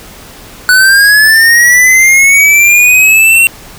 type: linear sweep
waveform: square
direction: up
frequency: 1480 to 2743 Hz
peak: -3 dBFS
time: 0.69-3.47 s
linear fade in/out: 0 ms
effects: pink hiss -32 dBFS RMS until 3.78 s